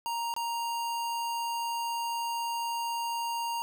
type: tone with dropouts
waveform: square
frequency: 934 Hz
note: A#5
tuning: 3 cents sharp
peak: -31 dBFS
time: 0.06-3.62 s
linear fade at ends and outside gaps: 0 ms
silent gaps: 0.339-0.364 s
effects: none